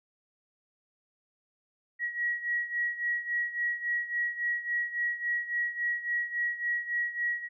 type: beating tone pair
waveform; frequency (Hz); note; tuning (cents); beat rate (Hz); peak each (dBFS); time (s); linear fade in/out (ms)
sine; 1910 / 1913.6; A#6 / A#6; +42 / +45; 3.6; -30 / -34; 1.99-7.49; 50
effects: none